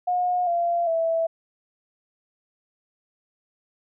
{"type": "tone with pitch steps", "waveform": "sine", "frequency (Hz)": [720, 688.3, 658], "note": ["F#5", "F5", "E5"], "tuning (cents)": [-47, -25, -3], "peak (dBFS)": -20, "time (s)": [0.07, 1.27], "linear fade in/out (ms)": 10, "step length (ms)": 400, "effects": []}